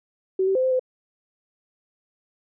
sine tone with pitch steps, 378.2 / 385.2 / 515 / 519 / 511 Hz, F#4 / G4 / C5 / C5 / C5, +38 / -30 / -28 / -14 / -41 cents, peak -18 dBFS, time 0.39-0.795 s, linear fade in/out 5 ms, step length 81 ms, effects none

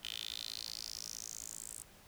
10% pulse tone with high-pass filter sweep, 55.4 Hz, A1, 13 cents sharp, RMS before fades -45 dBFS, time 0.03-1.83 s, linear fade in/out 10 ms, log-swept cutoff 3100 to 8500 Hz, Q 5, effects pink hiss -60 dBFS RMS until 2.07 s

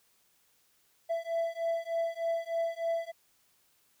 triangle beating tone pair, 665 / 668.3 Hz, E5 / E5, +15 / +24 cents, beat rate 3.3 Hz, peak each -31 dBFS, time 1.09-3.12 s, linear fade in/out 20 ms, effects white hiss -69 dBFS RMS until 4 s

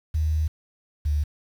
sine tone pair in turn, 77.78 / 73.91 Hz, D#2 / D2, 0 / +12 cents, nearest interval minor second, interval 88 cents, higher first, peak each -20 dBFS, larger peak neither, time 0.14-0.48 / 1.05-1.24 s, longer first, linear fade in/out 10 ms, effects 8-bit

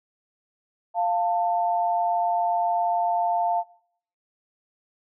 sine tone pair together, 698 / 890.7 Hz, F5 / A5, -1 / +21 cents, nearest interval major third, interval 422 cents, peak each -22 / -25 dBFS, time 0.94-3.64 s, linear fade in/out 50 ms, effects noise-tail reverb RT60 0.6 s tail -19 dB re dry

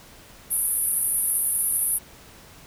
pink band-pass noise, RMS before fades -24 dBFS, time 0.5-1.99 s, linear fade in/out 20 ms, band 9700 to 12000 Hz, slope 96 dB/octave, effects pink hiss -48 dBFS RMS until 2.66 s

